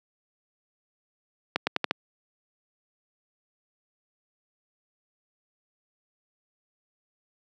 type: accelerating click train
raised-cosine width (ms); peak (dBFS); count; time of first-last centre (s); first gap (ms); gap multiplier
0.3; -7; 5; 1.56-1.911; 110; 0.85
effects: high-pass 200 Hz 12 dB/octave